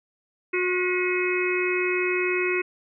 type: harmonic tone with a mistuned harmonic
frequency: 362.3 Hz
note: F#4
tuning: 36 cents flat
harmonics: 1 / 3 / 4 / 5 / 6 / 7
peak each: -24 / -35 / -34 / -33 / -30 / -28 dBFS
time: 0.53-2.62 s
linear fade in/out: 10 ms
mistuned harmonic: 5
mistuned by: +100 cents
effects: none